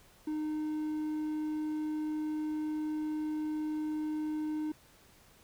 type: tone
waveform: triangle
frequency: 306.9 Hz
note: D#4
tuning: 24 cents flat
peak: -30 dBFS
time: 0.27-4.72 s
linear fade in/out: 5 ms
effects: pink hiss -61 dBFS RMS until 5.43 s